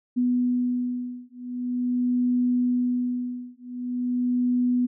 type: beating tone pair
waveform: sine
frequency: 246.9 / 247.34 Hz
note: B3 / B3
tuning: 0 / +3 cents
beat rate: 0.44 Hz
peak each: -25 dBFS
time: 0.16-4.87 s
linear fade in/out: 20 ms
effects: none